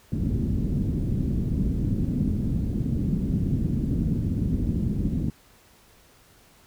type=low-pass noise; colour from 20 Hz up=white; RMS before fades=-25 dBFS; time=0.12-5.3 s; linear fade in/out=2 ms; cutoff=240 Hz; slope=24 dB/octave; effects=pink hiss -56 dBFS RMS until 6.66 s